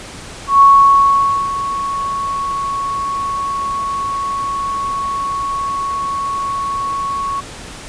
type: tone with ADSR envelope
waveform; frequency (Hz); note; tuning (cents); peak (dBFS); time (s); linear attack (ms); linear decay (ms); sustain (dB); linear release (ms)
sine; 1108.7; C#6; 0; -3; 0.47-7.41; 140; 870; -14; 16
effects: pink hiss -32 dBFS RMS until 7.88 s + resampled to 22050 Hz